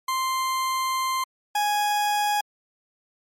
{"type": "tone pair in turn", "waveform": "40% pulse", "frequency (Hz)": [1046.5, 830.6], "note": ["C6", "G#5"], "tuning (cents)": [0, 0], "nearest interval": "major third", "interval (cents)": 400, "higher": "first", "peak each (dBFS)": [-22, -20], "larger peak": "second", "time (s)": [[0.08, 1.24], [1.55, 2.41]], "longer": "first", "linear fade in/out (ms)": 5, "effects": ["MP3 64 kbps"]}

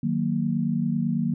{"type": "chord", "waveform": "sine", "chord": "D# minor", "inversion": "none", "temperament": "equal with one note detuned", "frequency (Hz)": [155.03, 185, 233.1], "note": ["D#3", "F#3", "A#3"], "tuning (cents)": [-6, 0, 0], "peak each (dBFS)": [-27, -27, -25], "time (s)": [0.03, 1.34], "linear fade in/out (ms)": 5, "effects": []}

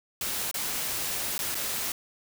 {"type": "noise with dropouts", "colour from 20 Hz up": "white", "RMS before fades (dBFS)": -31, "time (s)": [0.21, 1.92], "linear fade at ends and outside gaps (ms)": 2, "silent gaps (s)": [[0.513, 0.542], [1.38, 1.39], [1.546, 1.551]], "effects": []}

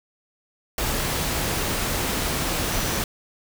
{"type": "tone in noise", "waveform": "sine", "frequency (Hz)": 5920, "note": "F#8", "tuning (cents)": 0, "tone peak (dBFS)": -36, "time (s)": [2.72, 2.98], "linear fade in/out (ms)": 2, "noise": "pink", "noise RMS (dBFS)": -25, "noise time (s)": [0.78, 3.04], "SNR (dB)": -14, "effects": []}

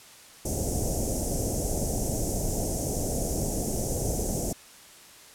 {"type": "band-stop noise", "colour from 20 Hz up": "pink", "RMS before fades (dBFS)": -28, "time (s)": [0.45, 4.53], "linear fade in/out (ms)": 5, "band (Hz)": [730, 5800], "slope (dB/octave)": 48, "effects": ["white hiss -50 dBFS RMS until 5.34 s", "low-pass 11000 Hz 12 dB/octave"]}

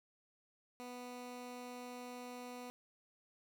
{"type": "tone", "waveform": "15% pulse", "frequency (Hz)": 246.9, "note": "B3", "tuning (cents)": 0, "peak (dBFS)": -40, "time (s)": [0.8, 2.7], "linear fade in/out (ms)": 0, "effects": []}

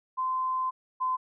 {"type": "tone pair in turn", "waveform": "sine", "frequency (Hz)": [1033, 1026.5], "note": ["C6", "C6"], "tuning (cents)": [-22, -33], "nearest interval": "unison", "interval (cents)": 11, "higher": "first", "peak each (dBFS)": [-26, -25], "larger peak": "second", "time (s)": [[0.17, 0.71], [1, 1.17]], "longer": "first", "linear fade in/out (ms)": 20, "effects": []}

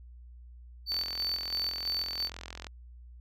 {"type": "tone with tremolo", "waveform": "triangle", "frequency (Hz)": 4542, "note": "C#8", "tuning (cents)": 41, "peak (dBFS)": -28, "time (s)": [0.86, 2.3], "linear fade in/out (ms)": 50, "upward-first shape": "square", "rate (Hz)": 3, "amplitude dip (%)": 45}
{"type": "click train", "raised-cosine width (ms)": 0.2, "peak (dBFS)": -23, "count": 76, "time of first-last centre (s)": [0.92, 2.668], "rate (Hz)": 42.9}
{"effects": ["added 60 Hz sine -47 dBFS peak until 3.2 s"]}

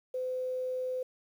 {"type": "tone with quantisation", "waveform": "sine", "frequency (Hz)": 510, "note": "C5", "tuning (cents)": -44, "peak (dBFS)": -31, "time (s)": [0.14, 1.03], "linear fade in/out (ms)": 5, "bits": 10, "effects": []}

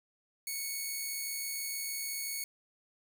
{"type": "tone", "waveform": "5% pulse", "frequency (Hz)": 2217, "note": "C#7", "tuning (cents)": 0, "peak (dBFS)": -25, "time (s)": [0.47, 2.44], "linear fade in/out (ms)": 2, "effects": []}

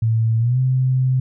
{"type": "tone with pitch glide", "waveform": "sine", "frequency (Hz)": [112.7, 129.46], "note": ["A2", "C3"], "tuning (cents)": [42, -18], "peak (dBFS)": -14, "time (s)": [0.02, 1.2], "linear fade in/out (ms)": 5, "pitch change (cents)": 240, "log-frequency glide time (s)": [0.38, 0.59], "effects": []}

